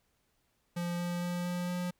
square tone with pitch steps, 173.8 / 174.91 / 176.02 / 177.14 / 178.27 Hz, F3 / F3 / F3 / F3 / F3, -8 / +3 / +14 / +25 / +36 cents, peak -33 dBFS, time 0.76-1.91 s, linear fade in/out 10 ms, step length 230 ms, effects pink hiss -75 dBFS RMS until 1.99 s

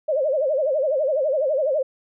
sine tone with vibrato, 572 Hz, D5, 46 cents flat, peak -18 dBFS, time 0.08-1.83 s, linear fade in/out 10 ms, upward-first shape sine, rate 12 Hz, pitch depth 180 cents each way, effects none

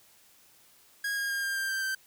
45% pulse tone with pitch steps, 1641 / 1626.8 / 1612.8 / 1598.9 / 1585.1 / 1571.4 / 1557.9 Hz, G#6 / G#6 / G6 / G6 / G6 / G6 / G6, -21 / -36 / +49 / +34 / +19 / +4 / -11 cents, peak -29 dBFS, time 1.04-1.95 s, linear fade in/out 5 ms, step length 130 ms, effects white hiss -60 dBFS RMS until 2.06 s

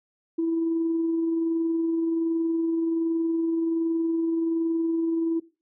sine tone with amplitude modulation, 329.6 Hz, E4, in tune, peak -20 dBFS, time 0.38-5.4 s, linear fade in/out 10 ms, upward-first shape sine, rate 21.3 Hz, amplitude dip 25%, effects noise-tail reverb RT60 0.3 s tail -18 dB re dry + tanh soft clip ceiling -17 dBFS

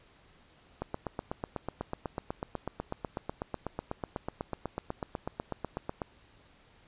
click train, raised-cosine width 1 ms, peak -19 dBFS, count 43, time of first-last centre 0.82-6.018 s, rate 8.08 Hz, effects pink hiss -61 dBFS RMS until 6.87 s + resampled to 8000 Hz

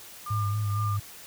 sine tone with tremolo, 1200 Hz, D6, 37 cents sharp, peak -30 dBFS, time 0.26-0.97 s, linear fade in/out 5 ms, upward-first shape sine, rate 2.1 Hz, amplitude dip 80%
sine tone with vibrato, 104.2 Hz, G#2, 6 cents sharp, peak -25 dBFS, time 0.3-1 s, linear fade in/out 10 ms, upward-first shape sine, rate 4.3 Hz, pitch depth 40 cents each way
effects white hiss -46 dBFS RMS until 1.26 s

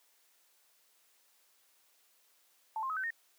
sine tone with pitch steps, 880 / 1058.7 / 1273.6 / 1532.2 / 1843.2 Hz, A5 / C6 / D#6 / G6 / A#6, 0 / +20 / +40 / -40 / -20 cents, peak -33 dBFS, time 2.76-3.105 s, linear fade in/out 2 ms, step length 69 ms, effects white hiss -69 dBFS RMS until 3.38 s + high-pass 400 Hz 12 dB/octave

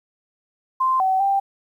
sine tone with pitch steps, 1043 / 759 / 788 Hz, C6 / F#5 / G5, -6 / +44 / +9 cents, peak -16 dBFS, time 0.8-1.4 s, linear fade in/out 10 ms, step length 200 ms, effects 9-bit

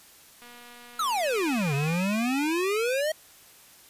click train, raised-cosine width 0.3 ms, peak -33 dBFS, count 372, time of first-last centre 0.42-1.959 s, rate 241 Hz
square exponential two-way sweep, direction down then up, 1375 to 136.1 to 641 Hz, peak -25 dBFS, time 0.99-3.12 s, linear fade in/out 5 ms, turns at 1.74 s
triangle tone with vibrato, 2489 Hz, D#7, in tune, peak -33 dBFS, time 1.23-3.01 s, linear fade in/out 5 ms, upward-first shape square, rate 3.9 Hz, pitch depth 47 cents each way
effects white hiss -53 dBFS RMS until 3.89 s + resampled to 32000 Hz

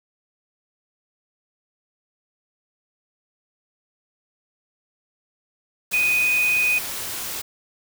sine tone in noise, 2489 Hz, D#7, in tune, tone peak -17 dBFS, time 5.93-6.79 s, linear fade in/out 10 ms, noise white, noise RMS -30 dBFS, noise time 5.91-7.42 s, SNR +10 dB, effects none

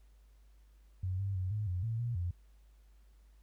sine tone with pitch steps, 92.6 / 98.3 / 92.5 / 105.9 / 90 / 113.1 / 119 / 87.9 Hz, F#2 / G2 / F#2 / G#2 / F#2 / A2 / A#2 / F2, +2 / +5 / 0 / +34 / -47 / +48 / +36 / +12 cents, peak -32 dBFS, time 1.03-2.31 s, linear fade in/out 5 ms, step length 160 ms, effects added 51 Hz sine -58 dBFS peak until 3.42 s + pink hiss -75 dBFS RMS until 3.42 s

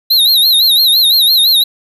square tone with vibrato, 3951 Hz, B7, in tune, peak -7 dBFS, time 0.1-1.64 s, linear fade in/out 10 ms, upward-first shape sine, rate 5.9 Hz, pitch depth 130 cents each way, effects none

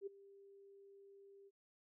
sine tone with ADSR envelope, 396.4 Hz, G4, 19 cents sharp, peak -40 dBFS, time 0.01-1.51 s, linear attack 57 ms, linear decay 12 ms, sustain -19 dB, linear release 39 ms, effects none

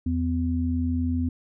sine tone pair together, 84.09 / 252 Hz, E2 / B3, +35 / +35 cents, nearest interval octave + perfect fifth, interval 1900 cents, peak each -25 dBFS, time 0.06-1.29 s, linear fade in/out 5 ms, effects none

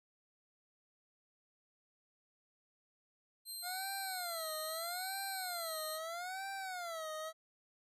15% pulse tone, 4153 Hz, C8, 14 cents flat, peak -36 dBFS, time 3.45-6 s, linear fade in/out 50 ms
25% pulse tone with vibrato, 698.5 Hz, F5, in tune, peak -37 dBFS, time 3.62-7.33 s, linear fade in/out 50 ms, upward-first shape sine, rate 0.78 Hz, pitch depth 200 cents each way
effects resampled to 32000 Hz

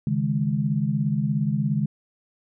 sine chord, C# suspended second, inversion none, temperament equal, 138.59 / 155.56 / 207.7 Hz, C#3 / D#3 / G#3, 0 / 0 / 0 cents, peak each -25 dBFS, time 0.07-1.86 s, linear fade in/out 2 ms, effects none

